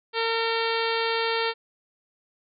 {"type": "harmonic tone", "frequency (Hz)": 455.6, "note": "A#4", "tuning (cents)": -40, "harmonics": [1, 2, 3, 4, 5, 6, 7, 8, 9, 10], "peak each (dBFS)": [-27, -30, -32, -33, -34, -35, -35, -36, -37, -37], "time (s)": [0.13, 1.54], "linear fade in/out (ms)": 50, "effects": []}